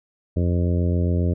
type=harmonic tone; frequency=87.4 Hz; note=F2; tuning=2 cents sharp; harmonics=1 / 2 / 3 / 4 / 5 / 6 / 7; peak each=-19 / -25 / -29 / -31 / -33 / -35 / -36 dBFS; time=0.36-1.34 s; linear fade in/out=10 ms; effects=none